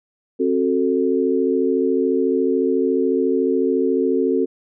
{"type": "chord", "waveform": "sine", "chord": "F# diminished", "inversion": "second", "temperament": "just", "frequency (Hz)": [266.4, 370, 444], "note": ["C4", "F#4", "A4"], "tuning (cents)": [31, 0, 16], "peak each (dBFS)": -20, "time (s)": [0.39, 4.46], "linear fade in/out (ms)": 20, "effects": []}